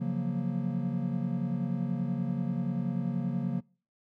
triangle chord, Gb major seventh, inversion second, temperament equal, 138.59 / 174.61 / 185 / 233.1 Hz, Db3 / F3 / Gb3 / Bb3, 0 / 0 / 0 / 0 cents, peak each -32 dBFS, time 0-3.61 s, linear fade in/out 20 ms, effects noise-tail reverb RT60 0.4 s tail -25 dB re dry

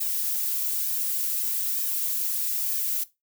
violet noise with flanger, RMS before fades -27 dBFS, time 0-3.04 s, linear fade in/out 10 ms, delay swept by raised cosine 1.4 to 3.7 ms, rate 1.1 Hz, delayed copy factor -0.6, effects noise-tail reverb RT60 0.2 s tail -17 dB re dry

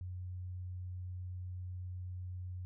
sine tone, 90.8 Hz, F#2, 32 cents flat, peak -40 dBFS, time 0.01-2.65 s, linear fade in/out 0 ms, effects none

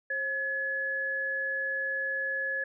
sine tone pair together, 535.5 / 1700 Hz, C5 / G#6, +40 / +40 cents, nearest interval octave + minor sixth, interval 2000 cents, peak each -38 / -29 dBFS, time 0.1-2.64 s, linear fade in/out 5 ms, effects none

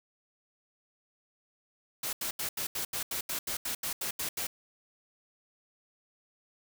white noise bursts, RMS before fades -34 dBFS, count 14, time 2.03-4.47 s, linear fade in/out 5 ms, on 100 ms, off 80 ms, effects none

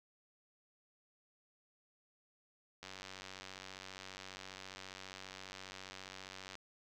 click train, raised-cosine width 0.2 ms, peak -30 dBFS, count 354, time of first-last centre 2.83-6.554 s, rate 94.8 Hz, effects none

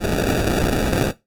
violet noise with sample-and-hold, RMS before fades -19 dBFS, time 0-1.13 s, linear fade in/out 50 ms, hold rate 1050 Hz, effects noise-tail reverb RT60 0.2 s tail -17 dB re dry + AAC 64 kbps

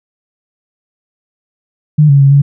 sine tone with pitch steps, 151.1 / 140.2 / 138.1 / 141.3 Hz, D3 / C#3 / C#3 / C#3, +50 / +20 / -6 / +34 cents, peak -3 dBFS, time 1.98-2.42 s, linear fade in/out 10 ms, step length 110 ms, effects none

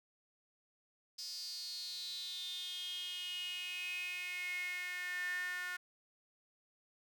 sawtooth tone with high-pass filter sweep, 360 Hz, F#4, 47 cents flat, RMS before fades -42 dBFS, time 1.18-5.77 s, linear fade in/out 10 ms, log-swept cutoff 5000 to 1600 Hz, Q 9.6, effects none

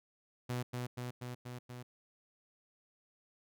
sawtooth tone with echo, 123.47 Hz, B2, in tune, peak -31 dBFS, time 0.49-0.63 s, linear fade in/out 10 ms, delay 240 ms, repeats 5, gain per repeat -2 dB, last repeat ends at 1.83 s, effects none

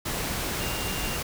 sine tone in noise, 2794 Hz, F7, in tune, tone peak -37 dBFS, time 0.6-1.17 s, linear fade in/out 10 ms, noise pink, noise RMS -30 dBFS, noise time 0.05-1.23 s, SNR -10 dB, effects none

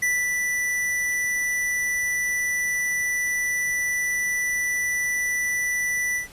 square tone with ADSR envelope, 1975.5 Hz, B6, in tune, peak -20 dBFS, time 0.02-6.28 s, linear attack 8 ms, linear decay 240 ms, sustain -3 dB, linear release 120 ms, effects pink hiss -47 dBFS RMS until 6.32 s + resampled to 32000 Hz

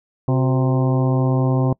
harmonic tone with a mistuned harmonic, 130.81 Hz, C3, in tune, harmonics 1 / 2 / 3 / 4 / 5 / 6 / 7 / 8, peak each -16 / -22 / -26 / -28 / -30 / -32 / -33 / -34 dBFS, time 0.28-1.73 s, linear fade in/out 2 ms, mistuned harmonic 3, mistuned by -69 cents, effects noise-tail reverb RT60 0.1 s tail -25 dB re dry

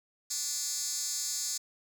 10% pulse tone with high-pass filter, 293.7 Hz, D4, in tune, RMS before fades -34 dBFS, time 0.3-1.58 s, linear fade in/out 10 ms, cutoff 6100 Hz, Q 4.9, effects none

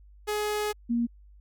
sawtooth / sine tone pair in turn, 420.4 / 235.9 Hz, G#4 / A#3, +21 / +21 cents, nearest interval minor seventh, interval 1000 cents, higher first, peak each -23 dBFS, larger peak neither, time 0.27-0.73 / 0.89-1.07 s, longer first, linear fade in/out 20 ms, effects added 50 Hz sine -50 dBFS peak until 1.4 s

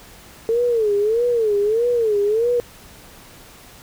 sine tone with vibrato, 444.1 Hz, A4, 16 cents sharp, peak -15 dBFS, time 0.49-2.6 s, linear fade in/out 0 ms, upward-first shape sine, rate 1.6 Hz, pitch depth 160 cents each way, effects pink hiss -44 dBFS RMS until 3.82 s

